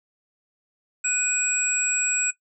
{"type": "tone cluster", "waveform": "sine", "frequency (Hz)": [1482, 2477, 7710], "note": ["F#6", "D#7", "B8"], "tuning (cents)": [2, -8, -43], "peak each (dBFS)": [-30, -27, -23], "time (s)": [1.04, 2.31], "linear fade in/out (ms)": 10, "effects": ["noise-tail reverb RT60 0.1 s tail -17 dB re dry"]}